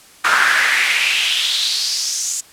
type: noise with high-pass filter sweep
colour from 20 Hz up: brown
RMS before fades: -17 dBFS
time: 0.24-2.41 s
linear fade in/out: 10 ms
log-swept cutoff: 1300 to 7200 Hz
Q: 4.2
effects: white hiss -45 dBFS RMS until 2.52 s + low-pass 11000 Hz 12 dB/octave